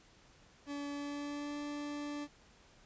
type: tone with pitch glide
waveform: 40% pulse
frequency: 286.2 to 291.9 Hz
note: D4 to D4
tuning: -45 to -10 cents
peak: -38 dBFS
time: 0.66-2.28 s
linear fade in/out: 50 ms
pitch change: +35 cents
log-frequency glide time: 0.91-1.58 s
effects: pink hiss -63 dBFS RMS until 2.85 s + resampled to 16000 Hz